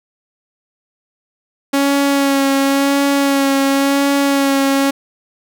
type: tone with vibrato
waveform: sawtooth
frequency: 277.1 Hz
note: C#4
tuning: 1 cent flat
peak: -8 dBFS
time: 1.73-4.91 s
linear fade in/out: 10 ms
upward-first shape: sine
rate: 0.94 Hz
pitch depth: 21 cents each way
effects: none